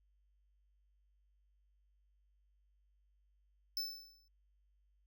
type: tone with exponential decay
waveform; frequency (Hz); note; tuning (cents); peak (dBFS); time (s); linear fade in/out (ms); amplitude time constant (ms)
square; 5274; E8; 0; -34; 3.77-4.28; 1; 110
effects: added 50 Hz sine -70 dBFS peak until 5.06 s